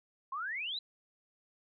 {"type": "exponential sweep", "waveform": "sine", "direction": "up", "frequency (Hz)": [1032, 4084], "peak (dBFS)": -35, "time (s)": [0.32, 0.79], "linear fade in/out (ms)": 5, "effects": []}